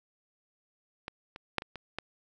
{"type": "clicks", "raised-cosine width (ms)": 0.3, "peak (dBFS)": [-21, -27, -11, -24, -25, -18], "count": 6, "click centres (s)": [1.081, 1.361, 1.583, 1.621, 1.757, 1.986], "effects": []}